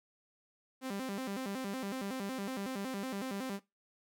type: tone with vibrato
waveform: sawtooth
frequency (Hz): 227.6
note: A#3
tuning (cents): -41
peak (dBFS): -33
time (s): 0.81-3.6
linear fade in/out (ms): 50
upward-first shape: square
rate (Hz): 5.4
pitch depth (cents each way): 240
effects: noise-tail reverb RT60 0.2 s tail -18 dB re dry